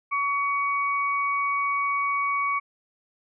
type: tone pair together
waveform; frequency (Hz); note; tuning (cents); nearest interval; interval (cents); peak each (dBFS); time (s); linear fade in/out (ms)
sine; 1128.9 / 2250; C#6 / C#7; +31 / +25; octave; 1194; -24 / -27; 0.11-2.6; 20
effects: none